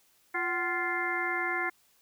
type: harmonic tone with a mistuned harmonic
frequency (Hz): 349.2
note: F4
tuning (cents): 0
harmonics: 1 / 2 / 3 / 4 / 5 / 6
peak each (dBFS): -37 / -37 / -37 / -36 / -34 / -33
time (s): 0.34-1.7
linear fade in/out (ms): 10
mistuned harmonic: 2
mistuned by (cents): +120
effects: white hiss -66 dBFS RMS until 2.01 s